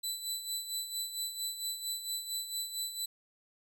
20% pulse tone with tremolo, 3989 Hz, B7, 17 cents sharp, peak -27 dBFS, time 0.03-3.06 s, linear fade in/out 10 ms, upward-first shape sine, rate 4.4 Hz, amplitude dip 65%, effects none

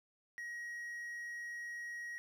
triangle tone, 1896 Hz, A#6, 29 cents sharp, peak -40 dBFS, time 0.38-2.18 s, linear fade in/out 0 ms, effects none

